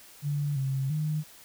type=tone with pitch steps; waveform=sine; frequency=145 / 134.5 / 153.3 Hz; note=D3 / C3 / D#3; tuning=-22 / +48 / -25 cents; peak=-26 dBFS; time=0.22-1.24 s; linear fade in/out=50 ms; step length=340 ms; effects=white hiss -52 dBFS RMS until 1.44 s